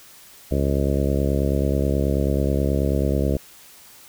harmonic tone, 69.3 Hz, C#2, in tune, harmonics 1 / 2 / 3 / 4 / 5 / 6 / 7 / 8 / 9, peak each -22 / -25 / -27 / -28 / -29 / -30 / -30 / -31 / -32 dBFS, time 0.51-3.37 s, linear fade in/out 5 ms, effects white hiss -47 dBFS RMS until 4.08 s

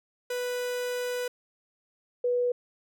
45% pulse / sine tone pair in turn, 493.9 / 489.9 Hz, B4 / B4, 0 / -14 cents, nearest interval unison, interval 14 cents, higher first, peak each -29 / -23 dBFS, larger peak second, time 0.3-1.28 / 2.24-2.52 s, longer first, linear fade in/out 5 ms, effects none

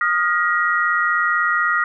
sine tone cluster, 1238 / 1414 / 1900 Hz, D#6 / F6 / A#6, -9 / +21 / +33 cents, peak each -20 dBFS, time 0.01-1.84 s, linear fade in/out 2 ms, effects none

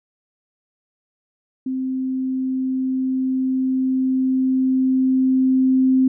sine tone with level ramp, 260.7 Hz, C4, 6 cents flat, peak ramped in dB -21 to -12 dBFS, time 1.66-6.08 s, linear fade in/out 5 ms, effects none

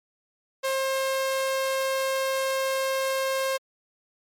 sawtooth tone, 533 Hz, C5, 32 cents sharp, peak -20 dBFS, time 0.63-3.58 s, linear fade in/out 20 ms, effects MP3 64 kbps

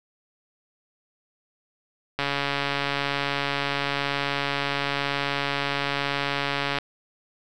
click train, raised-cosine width 0.3 ms, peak -9 dBFS, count 649, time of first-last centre 2.19-6.786 s, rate 141 Hz, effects none

